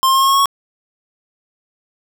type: tone with pitch steps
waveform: square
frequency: 1055 / 1063.6 / 1072.2 / 1080.9 / 1089.7 / 1098.5 / 1107.5 Hz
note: C6 / C6 / C6 / C#6 / C#6 / C#6 / C#6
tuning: +14 / +28 / +42 / -44 / -30 / -16 / -2 cents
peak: -11 dBFS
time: 0.03-0.457 s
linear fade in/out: 0 ms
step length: 61 ms
effects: none